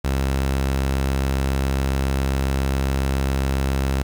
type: tone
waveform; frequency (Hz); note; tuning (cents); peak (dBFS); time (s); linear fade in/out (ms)
sawtooth; 67.3; C2; +49; -15; 0.04-4.03; 10
effects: 7-bit